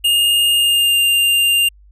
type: tone with pitch glide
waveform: square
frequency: 2833 to 2797 Hz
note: F7 to F7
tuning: +24 to +2 cents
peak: -12 dBFS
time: 0.04-1.69 s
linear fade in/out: 10 ms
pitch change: -22 cents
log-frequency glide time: 0.56-0.99 s
effects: added 50 Hz sine -43 dBFS peak until 1.91 s